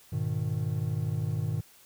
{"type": "tone cluster", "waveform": "triangle", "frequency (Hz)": [101.8, 121.5, 154.4], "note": ["G#2", "B2", "D#3"], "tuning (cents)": [-34, -28, -13], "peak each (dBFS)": -30, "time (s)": [0.12, 1.61], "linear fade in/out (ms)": 10, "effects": ["white hiss -57 dBFS RMS until 1.85 s"]}